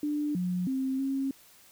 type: tone with pitch steps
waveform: sine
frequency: 296.2 / 180 / 264.3 / 270.6 Hz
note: D4 / F#3 / C4 / C#4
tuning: +15 / -47 / +18 / -42 cents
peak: -27 dBFS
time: 0.03-1.31 s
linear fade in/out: 2 ms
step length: 320 ms
effects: white hiss -57 dBFS RMS until 1.71 s